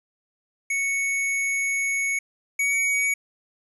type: tone pair in turn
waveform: square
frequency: 2217 / 2249 Hz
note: C#7 / C#7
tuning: 0 / +24 cents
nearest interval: unison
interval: 24 cents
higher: second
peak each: -23 / -21 dBFS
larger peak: second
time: 0.7-2.19 / 2.59-3.14 s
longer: first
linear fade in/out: 5 ms
effects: resampled to 32000 Hz + 9-bit